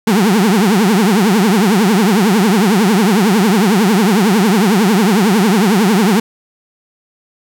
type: tone with vibrato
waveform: 35% pulse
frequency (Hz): 203.1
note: G#3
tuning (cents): -38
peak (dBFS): -7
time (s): 0.07-6.2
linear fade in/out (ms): 5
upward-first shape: triangle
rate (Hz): 11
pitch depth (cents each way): 280
effects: none